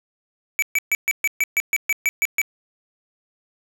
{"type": "tone bursts", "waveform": "square", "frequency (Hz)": 2300, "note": "D7", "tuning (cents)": -37, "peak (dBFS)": -17, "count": 12, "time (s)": [0.59, 2.416], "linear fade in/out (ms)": 0, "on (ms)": 33, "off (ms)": 130, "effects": []}